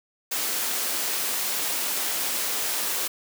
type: high-pass noise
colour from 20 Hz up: white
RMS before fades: -27 dBFS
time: 0.31-3.08 s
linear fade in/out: 10 ms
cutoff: 260 Hz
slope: 12 dB/octave
effects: none